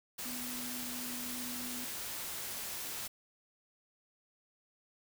sine tone in noise, 246.5 Hz, B3, 3 cents flat, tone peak -44 dBFS, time 0.25-1.85 s, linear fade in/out 10 ms, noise white, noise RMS -41 dBFS, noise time 0.18-3.08 s, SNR -6 dB, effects none

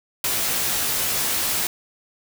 white noise with comb filter, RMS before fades -23 dBFS, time 0.24-1.67 s, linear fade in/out 2 ms, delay 16 ms, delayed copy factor -0.75, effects none

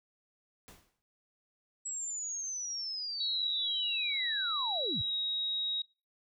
pink noise with exponential decay, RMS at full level -50 dBFS, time 0.68-1.02 s, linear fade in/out 0 ms, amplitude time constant 73 ms
sine linear sweep, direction down, 7780 to 69.3 Hz, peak -35 dBFS, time 1.85-5.02 s, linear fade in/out 10 ms
sine tone with pitch glide, 3889 to 3798 Hz, B7 to A#7, -27 to +32 cents, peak -31 dBFS, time 3.2-5.82 s, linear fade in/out 5 ms, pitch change -41 cents, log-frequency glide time 4.95-5.14 s
effects noise-tail reverb RT60 0.3 s tail -21 dB re dry

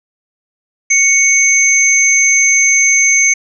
sine tone pair together, 2217 / 6275 Hz, C#7 / G8, 0 / +1 cents, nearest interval octave + tritone, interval 1801 cents, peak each -10 dBFS, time 0.9-3.34 s, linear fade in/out 10 ms, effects none

